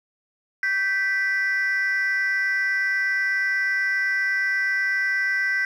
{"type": "tone pair together", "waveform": "sine", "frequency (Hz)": [1555.8, 1975.5], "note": ["G6", "B6"], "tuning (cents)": [-14, 0], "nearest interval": "major third", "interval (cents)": 414, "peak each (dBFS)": -21, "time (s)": [0.63, 5.65], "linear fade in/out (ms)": 2, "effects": ["tanh soft clip ceiling -17 dBFS", "9-bit"]}